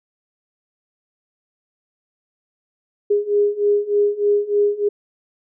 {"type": "beating tone pair", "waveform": "sine", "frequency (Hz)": [409.2, 412.5], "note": ["G#4", "G#4"], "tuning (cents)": [-26, -12], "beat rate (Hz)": 3.3, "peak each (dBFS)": [-19, -17], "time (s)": [3.1, 4.89], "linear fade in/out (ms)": 10, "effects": []}